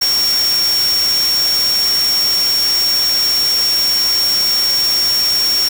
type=tone in noise; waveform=sine; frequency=5520 Hz; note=F8; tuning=21 cents flat; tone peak=-12 dBFS; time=0.01-5.69 s; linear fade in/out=10 ms; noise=white; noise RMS=-22 dBFS; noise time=0.01-5.69 s; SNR=+7 dB; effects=none